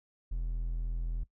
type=tone; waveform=triangle; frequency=41.61 Hz; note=E1; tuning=17 cents sharp; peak=-29 dBFS; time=0.31-1.24 s; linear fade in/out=10 ms; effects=noise-tail reverb RT60 0.1 s tail -18 dB re dry